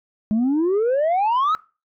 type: exponential sweep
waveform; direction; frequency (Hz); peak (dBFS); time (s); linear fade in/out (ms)
sine; up; 207.7 to 1322; -14; 0.31-1.55; 0
effects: noise-tail reverb RT60 0.3 s tail -21 dB re dry + tanh soft clip ceiling -15 dBFS